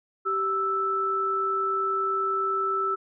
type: tone pair together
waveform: sine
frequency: 388.6 / 1318.5 Hz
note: G4 / E6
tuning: -15 / 0 cents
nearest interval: octave + major sixth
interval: 2115 cents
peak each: -30 / -24 dBFS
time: 0.25-2.96 s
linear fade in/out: 20 ms
effects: none